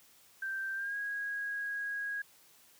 sine tone with pitch glide, 1568 to 1646.9 Hz, G6 to G#6, 0 to -15 cents, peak -34 dBFS, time 0.42-2.22 s, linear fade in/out 5 ms, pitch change +85 cents, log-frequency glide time 0.74-0.97 s, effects white hiss -62 dBFS RMS until 2.79 s + high-pass 60 Hz 12 dB/octave

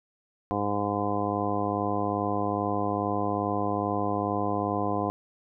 harmonic tone, 102.4 Hz, G#2, 24 cents flat, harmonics 1 / 2 / 3 / 4 / 5 / 6 / 7 / 8 / 9 / 10, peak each -35 / -34 / -32 / -35 / -34 / -40 / -31 / -38 / -42 / -33 dBFS, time 0.51-5.1 s, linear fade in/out 0 ms, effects none

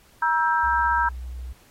sine chord, E diminished, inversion second, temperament just, 949.3 / 1318.5 / 1582.2 Hz, Bb5 / E6 / G6, +31 / 0 / +16 cents, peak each -21 / -25 / -24 dBFS, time 0.22-1.09 s, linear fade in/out 5 ms
sine tone with pitch glide, 65.41 to 62.42 Hz, C2 to B1, 0 to +19 cents, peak -31 dBFS, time 0.63-1.53 s, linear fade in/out 10 ms, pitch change -81 cents, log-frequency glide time 0.96-1.11 s
effects pink hiss -56 dBFS RMS until 1.7 s + AAC 48 kbps

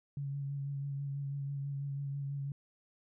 sine tone with vibrato, 140 Hz, C#3, 18 cents sharp, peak -35 dBFS, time 0.17-2.52 s, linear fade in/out 2 ms, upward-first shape sine, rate 6.1 Hz, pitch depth 22 cents each way, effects none

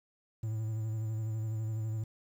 triangle tone with vibrato, 110 Hz, A2, in tune, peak -30 dBFS, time 0.43-2.04 s, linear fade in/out 5 ms, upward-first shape sine, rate 12 Hz, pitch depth 32 cents each way, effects 10-bit

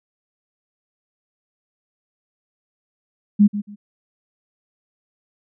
sine tone with echo, 205.8 Hz, G#3, 16 cents flat, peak -8 dBFS, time 3.39-3.48 s, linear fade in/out 20 ms, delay 140 ms, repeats 2, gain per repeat -13 dB, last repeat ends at 3.76 s, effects none

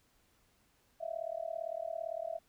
sine tone with amplitude modulation, 659.3 Hz, E5, in tune, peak -32 dBFS, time 1-2.39 s, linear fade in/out 20 ms, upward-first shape sine, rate 37.7 Hz, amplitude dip 100%, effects pink hiss -71 dBFS RMS until 2.48 s

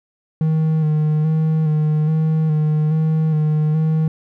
triangle tone with vibrato, 155.56 Hz, D#3, in tune, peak -12 dBFS, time 0.41-4.08 s, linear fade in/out 2 ms, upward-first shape square, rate 1.2 Hz, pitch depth 27 cents each way, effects none

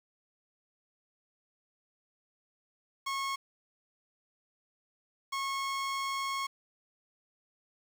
sawtooth tone bursts at uneven times, 1092 Hz, C#6, 26 cents flat, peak -28 dBFS, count 2, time 3.06-3.36 / 5.32-6.47 s, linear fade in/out 10 ms, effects low-pass 8000 Hz 12 dB/octave + 9-bit

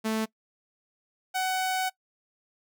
sawtooth tone pair in turn, 220 / 749 Hz, A3 / F#5, 0 / +21 cents, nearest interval octave + major sixth, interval 2121 cents, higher second, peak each -22 / -22 dBFS, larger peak neither, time 0.04-0.26 / 1.34-1.9 s, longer second, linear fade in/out 20 ms, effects noise-tail reverb RT60 0.1 s tail -22 dB re dry

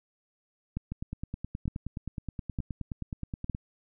two click trains, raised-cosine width 5 ms, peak -22 / -19 dBFS, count 26 / 4, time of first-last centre 0.92-3.549 / 0.77-3.497 s, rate 9.51 / 1.1 Hz, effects none

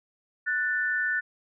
sine tone pair together, 1480.8 / 1776 Hz, F#6 / A6, +1 / +16 cents, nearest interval minor third, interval 315 cents, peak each -27 dBFS, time 0.46-1.21 s, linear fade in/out 20 ms, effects none

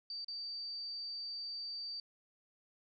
sine tone with dropouts, 4631 Hz, D8, 25 cents flat, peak -40 dBFS, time 0.1-2 s, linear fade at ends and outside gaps 2 ms, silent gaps 0.246-0.282 s, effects none

